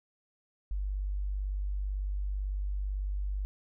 sine tone, 49 Hz, G1, in tune, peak -30 dBFS, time 0.71-3.45 s, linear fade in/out 0 ms, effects none

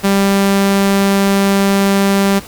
sawtooth tone, 197.3 Hz, G3, 11 cents sharp, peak -6 dBFS, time 0.03-2.4 s, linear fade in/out 20 ms, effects pink hiss -34 dBFS RMS until 2.47 s

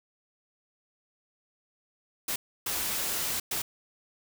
white noise bursts at uneven times, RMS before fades -31 dBFS, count 3, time 2.28-2.36 / 2.66-3.4 / 3.51-3.62 s, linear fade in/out 5 ms, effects none

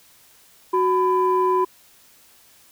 sine tone pair together, 370 / 1002.1 Hz, F#4 / B5, 0 / +25 cents, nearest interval octave + perfect fourth, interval 1725 cents, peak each -18 dBFS, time 0.73-1.65 s, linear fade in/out 10 ms, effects tanh soft clip ceiling -10 dBFS + white hiss -53 dBFS RMS until 2.71 s

